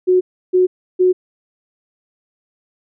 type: tone bursts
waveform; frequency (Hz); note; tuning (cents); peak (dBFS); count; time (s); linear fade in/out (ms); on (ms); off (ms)
sine; 366.7; F#4; -15; -9; 3; 0.07-1.13; 20; 140; 320
effects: none